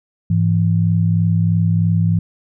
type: tone pair together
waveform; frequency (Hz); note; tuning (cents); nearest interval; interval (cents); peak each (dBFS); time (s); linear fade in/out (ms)
sine; 103.83 / 166.93; G#2 / E3; 0 / +22; minor sixth; 822; -15; 0.3-2.19; 5
effects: none